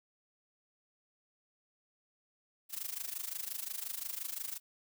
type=noise with amplitude modulation; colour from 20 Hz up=blue; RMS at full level=-37 dBFS; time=2.69-4.6 s; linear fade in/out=50 ms; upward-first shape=sine; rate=25.7 Hz; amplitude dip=85%; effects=none